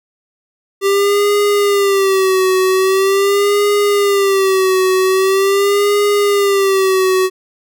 square tone with vibrato, 392 Hz, G4, in tune, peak -11 dBFS, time 0.81-7.3 s, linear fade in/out 50 ms, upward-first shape sine, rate 0.43 Hz, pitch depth 80 cents each way, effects none

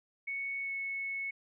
sine tone with pitch glide, 2217 to 2202 Hz, C#7 to C#7, 0 to -12 cents, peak -34 dBFS, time 0.27-1.31 s, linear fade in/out 10 ms, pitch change -12 cents, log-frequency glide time 0.61-0.72 s, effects none

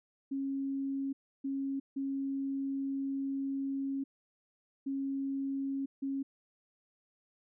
sine tone bursts at uneven times, 273.1 Hz, C#4, 26 cents flat, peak -32 dBFS, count 5, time 0.31-1.13 / 1.44-1.8 / 1.96-4.04 / 4.86-5.86 / 6.02-6.23 s, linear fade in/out 10 ms, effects none

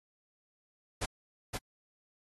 pink noise with echo, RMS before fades -34 dBFS, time 1.01-1.06 s, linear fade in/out 10 ms, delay 520 ms, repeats 1, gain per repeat -3 dB, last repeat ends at 1.58 s, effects AAC 32 kbps

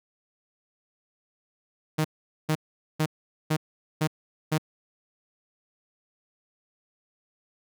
sawtooth tone bursts, 155.56 Hz, D#3, in tune, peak -18 dBFS, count 6, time 1.98-4.582 s, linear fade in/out 10 ms, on 67 ms, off 440 ms, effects none

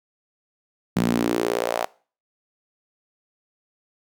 sawtooth tone with high-pass filter sweep, 58.27 Hz, A#1, in tune, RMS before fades -23 dBFS, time 0.96-1.86 s, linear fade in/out 10 ms, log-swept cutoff 180 to 720 Hz, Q 3.2, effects noise-tail reverb RT60 0.4 s tail -22 dB re dry

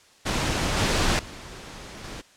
pink noise with level steps, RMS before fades -25 / -22 / -40 / -37 dBFS, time 0.25-2.22 s, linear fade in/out 20 ms, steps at 0.77 / 1.19 / 2.04 s, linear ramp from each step 2 ms, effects white hiss -55 dBFS RMS until 2.36 s + low-pass 7000 Hz 12 dB/octave

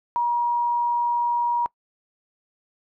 sine tone, 954 Hz, A#5, 40 cents sharp, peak -19 dBFS, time 0.16-1.66 s, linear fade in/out 0 ms, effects noise-tail reverb RT60 0.1 s tail -23 dB re dry

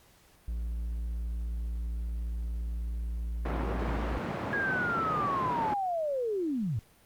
triangle tone, 57.4 Hz, A#1, 26 cents flat, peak -29 dBFS, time 0.48-4.18 s, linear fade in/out 0 ms
pink band-pass noise, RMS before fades -35 dBFS, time 3.45-5.74 s, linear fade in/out 5 ms, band 130 to 1400 Hz, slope 12 dB/octave
sine linear sweep, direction down, 1661.2 to 95 Hz, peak -28 dBFS, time 4.53-6.79 s, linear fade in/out 0 ms
effects pink hiss -61 dBFS RMS until 7.05 s + Opus 48 kbps

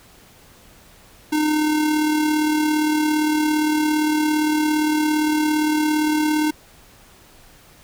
square tone with amplitude modulation, 305.2 Hz, D#4, 33 cents flat, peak -16 dBFS, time 1.32-6.51 s, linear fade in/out 10 ms, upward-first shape sine, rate 37.5 Hz, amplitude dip 35%, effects pink hiss -49 dBFS RMS until 7.83 s

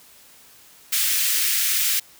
white high-pass noise, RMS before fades -21 dBFS, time 0.92-2 s, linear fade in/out 10 ms, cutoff 1700 Hz, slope 24 dB/octave, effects white hiss -50 dBFS RMS until 2.19 s

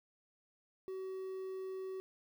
triangle tone with quantisation, 378.4 Hz, F#4, 39 cents sharp, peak -38 dBFS, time 0.88-2 s, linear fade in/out 0 ms, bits 11, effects none

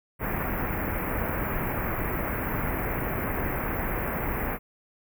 pink band-stop noise, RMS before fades -29 dBFS, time 0.19-4.59 s, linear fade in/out 50 ms, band 2300 to 13000 Hz, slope 48 dB/octave, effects none

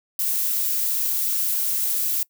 violet noise, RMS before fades -23 dBFS, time 0.19-2.23 s, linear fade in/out 2 ms, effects noise-tail reverb RT60 0.1 s tail -23 dB re dry

